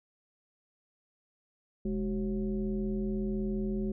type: tone with frequency modulation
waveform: sine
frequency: 207.7 Hz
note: G#3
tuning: in tune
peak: -29 dBFS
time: 1.85-3.92 s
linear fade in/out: 5 ms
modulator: 167 Hz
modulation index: 1
effects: none